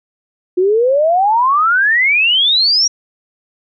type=exponential sweep; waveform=sine; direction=up; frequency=353.1 to 5770 Hz; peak=-9 dBFS; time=0.57-2.88 s; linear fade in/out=10 ms; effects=none